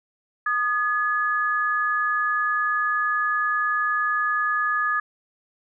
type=tone pair together; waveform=sine; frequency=1230.5 / 1700 Hz; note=D#6 / G#6; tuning=-20 / +40 cents; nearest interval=tritone; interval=560 cents; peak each=-23 dBFS; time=0.46-5 s; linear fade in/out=5 ms; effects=none